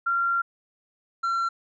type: tone pair in turn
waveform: sine / triangle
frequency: 1379 / 1361.6 Hz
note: F6 / F6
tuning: -22 / -44 cents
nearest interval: unison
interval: 22 cents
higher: first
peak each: -21 dBFS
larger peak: neither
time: 0.06-0.42 / 1.23-1.49 s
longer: first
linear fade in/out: 10 ms
effects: resampled to 16000 Hz